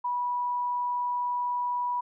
sine tone, 978 Hz, B5, 17 cents flat, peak -26 dBFS, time 0.04-2.01 s, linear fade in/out 10 ms, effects none

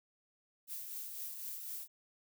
violet noise with tremolo, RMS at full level -42 dBFS, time 0.67-1.88 s, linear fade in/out 50 ms, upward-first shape triangle, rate 4 Hz, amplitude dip 45%, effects none

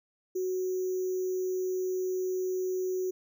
sine tone with sample-and-hold, 370 Hz, F#4, in tune, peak -28 dBFS, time 0.35-3.11 s, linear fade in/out 10 ms, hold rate 6300 Hz, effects none

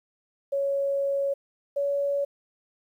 sine tone pair in turn, 556 / 564.4 Hz, C#5 / C#5, +5 / +31 cents, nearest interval unison, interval 26 cents, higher second, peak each -23 dBFS, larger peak neither, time 0.52-1.34 / 1.76-2.25 s, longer first, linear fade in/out 10 ms, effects 10-bit

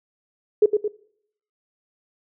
sine tone with echo, 421.6 Hz, G#4, 26 cents sharp, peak -10 dBFS, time 0.62-0.66 s, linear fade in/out 5 ms, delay 110 ms, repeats 2, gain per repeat -5 dB, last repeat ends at 0.88 s, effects noise-tail reverb RT60 0.7 s tail -22 dB re dry

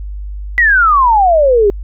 sine exponential sweep, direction down, 1986 to 390.3 Hz, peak -6 dBFS, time 0.58-1.7 s, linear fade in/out 0 ms, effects added 50 Hz sine -21 dBFS peak until 1.83 s

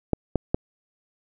clicks, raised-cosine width 2 ms, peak -7 dBFS, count 3, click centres 0.133 / 0.357 / 0.545 s, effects none

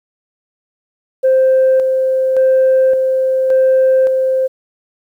sine tone with tremolo, 523.3 Hz, C5, in tune, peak -6 dBFS, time 1.23-4.48 s, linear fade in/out 20 ms, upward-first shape square, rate 0.88 Hz, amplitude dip 40%, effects tanh soft clip ceiling -5 dBFS + 8-bit

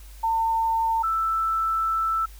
sine tone pair in turn, 903 / 1323.1 Hz, A5 / E6, +45 / +6 cents, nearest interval perfect fifth, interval 661 cents, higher second, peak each -20 / -21 dBFS, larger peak first, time 0.23-1.03 / 1.03-2.26 s, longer second, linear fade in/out 10 ms, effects added 50 Hz sine -41 dBFS peak until 2.39 s + white hiss -52 dBFS RMS until 2.39 s

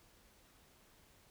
silence, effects pink hiss -66 dBFS RMS until 1.3 s

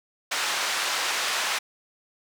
pink band-pass noise, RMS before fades -27 dBFS, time 0.31-1.59 s, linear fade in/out 10 ms, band 1000 to 7000 Hz, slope 12 dB/octave, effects none

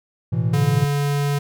triangle chord, A suspended second, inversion none, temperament equal, 110 / 123.47 / 164.81 Hz, A2 / B2 / E3, 0 / 0 / 0 cents, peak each -20 / -20 / -21 dBFS, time 0.32-0.85 s, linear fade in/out 10 ms
square tone, 143.2 Hz, D3, 43 cents flat, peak -19 dBFS, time 0.53-1.39 s, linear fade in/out 10 ms
effects none

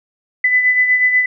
sine beating tone pair, 2000 / 2008.2 Hz, B6 / B6, +21 / +28 cents, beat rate 8.2 Hz, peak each -11 / -20 dBFS, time 0.44-1.26 s, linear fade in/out 5 ms, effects none

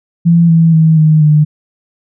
sine tone with pitch steps, 169 / 164.38 / 159.88 / 155.51 / 151.26 Hz, E3 / E3 / D#3 / D#3 / D#3, +43 / -5 / +47 / -1 / -49 cents, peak -4 dBFS, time 0.25-1.45 s, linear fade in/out 20 ms, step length 240 ms, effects none

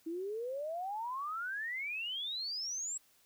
sine exponential sweep, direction up, 317.7 to 7820 Hz, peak -36 dBFS, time 0.06-2.98 s, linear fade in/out 10 ms, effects white hiss -68 dBFS RMS until 3.25 s

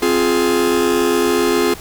45% pulse chord, F minor, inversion second, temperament just, 261.9 / 349.2 / 419.1 Hz, C4 / F4 / Ab4, +2 / 0 / +16 cents, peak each -20 / -17 / -17 dBFS, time 0.02-1.74 s, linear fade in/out 5 ms, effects pink hiss -35 dBFS RMS until 1.8 s

